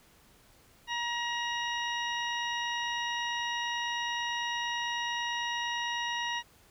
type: harmonic tone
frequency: 949 Hz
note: A#5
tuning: 31 cents sharp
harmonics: 1 / 2 / 3 / 4 / 6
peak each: -35 / -35 / -37 / -41 / -46 dBFS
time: 0.87-6.43 s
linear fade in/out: 50 ms
effects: pink hiss -61 dBFS RMS until 6.7 s